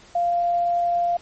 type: tone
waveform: sine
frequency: 695 Hz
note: F5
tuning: 9 cents flat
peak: -18 dBFS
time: 0.15-1.17 s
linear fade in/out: 5 ms
effects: pink hiss -49 dBFS RMS until 1.21 s + MP3 32 kbps